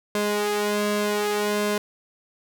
sawtooth tone with flanger, 207.7 Hz, G#3, in tune, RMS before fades -24 dBFS, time 0.15-1.78 s, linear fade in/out 2 ms, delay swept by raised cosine 1.9 to 3 ms, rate 0.67 Hz, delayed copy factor +0.8, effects none

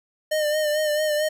square tone with vibrato, 607 Hz, D#5, 43 cents flat, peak -21 dBFS, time 0.31-1.29 s, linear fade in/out 10 ms, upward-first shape sine, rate 4.5 Hz, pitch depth 39 cents each way, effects none

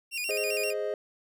sawtooth tone with vibrato, 2596 Hz, E7, 27 cents flat, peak -27 dBFS, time 0.11-0.74 s, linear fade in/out 50 ms, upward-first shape square, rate 7.6 Hz, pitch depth 98 cents each way
triangle chord, Ab major, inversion none, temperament equal, 415.3 / 523.3 / 622.3 Hz, Ab4 / C5 / Eb5, 0 / 0 / 0 cents, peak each -30 / -33 / -31 dBFS, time 0.29-0.94 s, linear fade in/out 2 ms
effects none

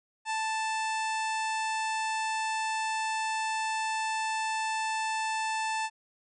harmonic tone with a mistuned harmonic, 880 Hz, A5, in tune, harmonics 1 / 2 / 3 / 4 / 5 / 6 / 7 / 8 / 9 / 10, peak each -30 / -37 / -37 / -45 / -46 / -46 / -50 / -47 / -48 / -48 dBFS, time 0.25-5.9 s, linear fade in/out 50 ms, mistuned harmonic 4, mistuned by +18 cents, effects none

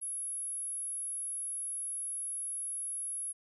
sine tone, 10760 Hz, E9, 34 cents sharp, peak -35 dBFS, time 0.01-3.33 s, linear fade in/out 20 ms, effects none

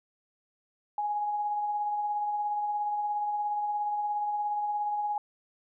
sine tone with tremolo, 832 Hz, G#5, 3 cents sharp, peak -26 dBFS, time 0.98-5.18 s, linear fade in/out 2 ms, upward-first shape triangle, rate 17 Hz, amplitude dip 35%, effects none

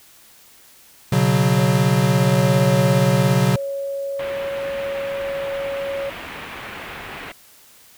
square chord, B suspended second, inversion none, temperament equal with one note detuned, 123.47 / 140.77 / 185 Hz, B2 / C#3 / F#3, 0 / +27 / 0 cents, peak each -20 / -19 / -20 dBFS, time 1.12-3.56 s, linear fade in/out 5 ms
sine tone, 554.4 Hz, C#5, in tune, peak -23 dBFS, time 1.58-6.1 s, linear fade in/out 10 ms
white low-pass noise, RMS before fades -34 dBFS, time 4.19-7.32 s, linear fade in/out 5 ms, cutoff 2700 Hz, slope 24 dB/octave
effects white hiss -49 dBFS RMS until 7.97 s

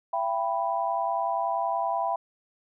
sine chord, E minor, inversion none, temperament equal with one note detuned, 673.5 / 784 / 987.8 Hz, E5 / G5 / B5, +37 / 0 / 0 cents, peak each -29 dBFS, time 0.13-2.16 s, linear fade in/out 5 ms, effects none

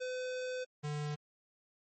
square tone pair in turn, 507 / 148.4 Hz, B4 / D3, +45 / +18 cents, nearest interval octave + major sixth, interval 2127 cents, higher first, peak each -37 / -36 dBFS, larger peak second, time 0-0.65 / 0.83-1.16 s, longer first, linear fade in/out 20 ms, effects MP3 32 kbps

